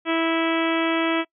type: harmonic tone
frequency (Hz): 328.2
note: E4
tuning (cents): -8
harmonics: 1 / 2 / 3 / 4 / 5 / 6 / 7 / 8 / 9 / 10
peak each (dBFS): -22 / -27 / -31 / -29 / -34 / -32 / -32 / -32 / -38 / -34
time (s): 0.05-1.25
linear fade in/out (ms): 50
effects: noise-tail reverb RT60 0.1 s tail -25 dB re dry